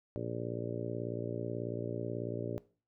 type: harmonic tone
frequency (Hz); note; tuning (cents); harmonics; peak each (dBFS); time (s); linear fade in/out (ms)
58.27; A#1; 0; 2 / 3 / 4 / 5 / 6 / 7 / 8 / 9 / 10; -41 / -45 / -46 / -43 / -43 / -43 / -46 / -50 / -44; 0.16-2.58; 0
effects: noise-tail reverb RT60 0.4 s tail -20 dB re dry